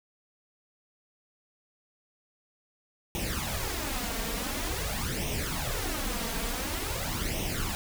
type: noise with flanger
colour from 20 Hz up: pink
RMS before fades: -32 dBFS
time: 3.15-7.75 s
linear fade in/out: 0 ms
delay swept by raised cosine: 0.33 to 4.43 ms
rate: 0.47 Hz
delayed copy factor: +0.7
effects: none